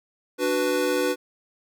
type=chord; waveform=square; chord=B minor; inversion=first; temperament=equal; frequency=293.7 / 370 / 493.9 Hz; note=D4 / F#4 / B4; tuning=0 / 0 / 0 cents; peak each=-28 / -27 / -25 dBFS; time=0.38-1.16 s; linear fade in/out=50 ms; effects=none